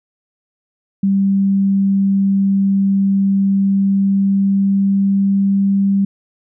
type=tone with pitch glide; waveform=sine; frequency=196 to 197.14 Hz; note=G3 to G3; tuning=0 to +10 cents; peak=-11 dBFS; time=1.03-6.05 s; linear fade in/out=5 ms; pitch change=+10 cents; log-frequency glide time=3.5-5.83 s; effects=none